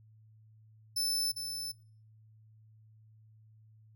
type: tone with echo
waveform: sawtooth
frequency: 5274 Hz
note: E8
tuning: in tune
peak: -27 dBFS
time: 0.96-1.32 s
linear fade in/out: 10 ms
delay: 400 ms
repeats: 1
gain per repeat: -7 dB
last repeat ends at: 1.72 s
effects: noise-tail reverb RT60 0.5 s tail -23 dB re dry + added 109 Hz sine -57 dBFS peak until 3.95 s